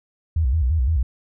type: tone with vibrato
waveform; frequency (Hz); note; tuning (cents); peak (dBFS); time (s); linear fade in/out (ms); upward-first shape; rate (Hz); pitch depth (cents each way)
sine; 71; C#2; +42; -16; 0.36-1.03; 5; square; 5.8; 220
effects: none